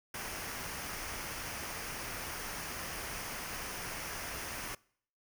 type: noise with comb filter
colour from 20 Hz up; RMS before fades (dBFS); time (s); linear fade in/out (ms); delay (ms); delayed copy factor
pink; -41; 0.14-4.75; 5; 0.26; -0.5
effects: noise-tail reverb RT60 0.6 s tail -24 dB re dry